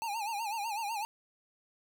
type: tone with vibrato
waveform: square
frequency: 862 Hz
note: A5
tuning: 36 cents flat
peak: -34 dBFS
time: 0.02-1.05 s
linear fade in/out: 0 ms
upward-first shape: sine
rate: 8 Hz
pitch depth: 130 cents each way
effects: none